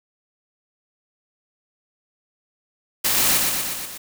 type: noise with echo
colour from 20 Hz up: white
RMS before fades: -20 dBFS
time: 3.04-3.38 s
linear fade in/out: 10 ms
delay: 120 ms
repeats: 5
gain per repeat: -3 dB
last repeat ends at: 3.98 s
effects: none

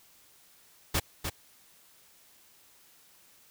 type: noise with echo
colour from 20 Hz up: pink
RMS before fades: -27 dBFS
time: 0.94-1 s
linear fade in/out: 10 ms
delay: 300 ms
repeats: 1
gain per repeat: -6 dB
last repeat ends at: 1.3 s
effects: white hiss -60 dBFS RMS until 3.5 s

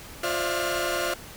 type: tone cluster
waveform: sawtooth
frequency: 351.2 / 532 / 594 / 672 / 1424 Hz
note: F4 / C5 / D5 / E5 / F6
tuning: +10 / +29 / +20 / +33 / +33 cents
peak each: -28 dBFS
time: 0.23-1.14 s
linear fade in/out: 5 ms
effects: pink hiss -43 dBFS RMS until 1.36 s

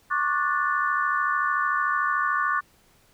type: chord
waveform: sine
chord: D major seventh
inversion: third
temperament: just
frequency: 1101.2 / 1174.7 / 1468.3 / 1762 Hz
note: C#6 / D6 / F#6 / A6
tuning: -12 / 0 / -14 / +2 cents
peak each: -27 / -26 / -27 / -29 dBFS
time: 0.1-2.61 s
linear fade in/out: 20 ms
effects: pink hiss -60 dBFS RMS until 3.13 s

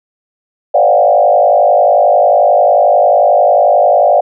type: tone with frequency modulation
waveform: sine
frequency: 650 Hz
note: E5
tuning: 24 cents flat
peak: -5 dBFS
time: 0.74-4.21 s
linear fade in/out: 10 ms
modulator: 51.2 Hz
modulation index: 2.2
effects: none

